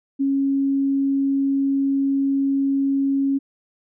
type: tone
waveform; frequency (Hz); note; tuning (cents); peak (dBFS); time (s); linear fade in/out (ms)
sine; 274.6; C#4; -16; -17; 0.19-3.39; 20
effects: none